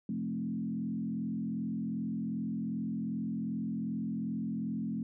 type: tone with frequency modulation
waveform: sine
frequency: 217.5 Hz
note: A3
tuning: 20 cents flat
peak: -32 dBFS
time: 0.09-5.03 s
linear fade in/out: 2 ms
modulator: 42.6 Hz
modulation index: 1.2
effects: none